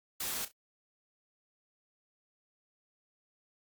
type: noise with echo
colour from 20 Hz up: white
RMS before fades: -36 dBFS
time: 0.2-0.45 s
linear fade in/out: 5 ms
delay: 33 ms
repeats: 2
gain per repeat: -13 dB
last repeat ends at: 0.516 s
effects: MP3 96 kbps